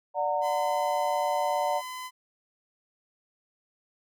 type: chord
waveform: sine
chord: D augmented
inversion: none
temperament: just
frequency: 587.3 / 734.2 / 917.7 Hz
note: D5 / F#5 / A#5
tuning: 0 / -14 / -27 cents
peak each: -29 dBFS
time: 0.14-1.82 s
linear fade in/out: 50 ms
type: tone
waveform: sawtooth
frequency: 1015 Hz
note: B5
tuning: 47 cents sharp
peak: -32 dBFS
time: 0.41-2.11 s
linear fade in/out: 50 ms
effects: none